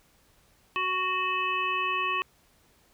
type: harmonic tone with a mistuned harmonic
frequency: 370 Hz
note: F#4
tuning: in tune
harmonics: 1 / 3 / 5 / 7 / 8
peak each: -38 / -28 / -37 / -30 / -37 dBFS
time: 0.76-2.22 s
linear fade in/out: 0 ms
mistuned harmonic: 8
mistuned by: +17 cents
effects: pink hiss -63 dBFS RMS until 2.93 s